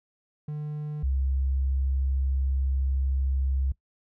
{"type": "tone pair in turn", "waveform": ["triangle", "sine"], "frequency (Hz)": [150, 66.82], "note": ["D3", "C2"], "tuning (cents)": [37, 37], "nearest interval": "octave + major second", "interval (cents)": 1400, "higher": "first", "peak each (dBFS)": [-28, -23], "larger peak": "second", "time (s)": [[0.48, 1.03], [1.03, 3.72]], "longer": "second", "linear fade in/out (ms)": 5, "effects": ["noise-tail reverb RT60 0.1 s tail -20 dB re dry"]}